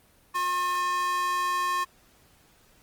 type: tone with high-pass filter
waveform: square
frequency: 358.7 Hz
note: F4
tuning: 46 cents sharp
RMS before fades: -27 dBFS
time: 0.34-1.85 s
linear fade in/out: 20 ms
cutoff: 1200 Hz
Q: 4.5
effects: pink hiss -60 dBFS RMS until 2.82 s + Opus 24 kbps